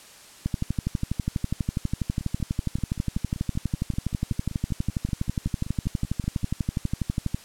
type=two click trains; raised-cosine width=5 ms; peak=-22 / -12 dBFS; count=23 / 85; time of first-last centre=2.21-6.433 / 0.46-7.345 s; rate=5.21 / 12.2 Hz; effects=white hiss -48 dBFS RMS until 7.44 s + low-pass 10000 Hz 12 dB/octave